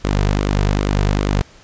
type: tone with flanger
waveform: sawtooth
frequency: 50 Hz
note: G1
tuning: 35 cents sharp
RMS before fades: -17 dBFS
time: 0.04-1.42 s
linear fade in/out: 5 ms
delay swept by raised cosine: 1.1 to 3.7 ms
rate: 2.5 Hz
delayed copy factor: -0.5
effects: pink hiss -46 dBFS RMS until 1.63 s + resampled to 16000 Hz